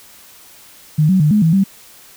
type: tone with pitch steps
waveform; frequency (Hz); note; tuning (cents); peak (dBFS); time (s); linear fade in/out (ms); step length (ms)
sine; 153 / 188 / 150.3 / 210.5 / 162.3 / 194.5; D#3 / F#3 / D3 / G#3 / E3 / G3; -29 / +28 / +40 / +24 / -27 / -13; -9; 0.98-1.64; 10; 110
effects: white hiss -43 dBFS RMS until 2.16 s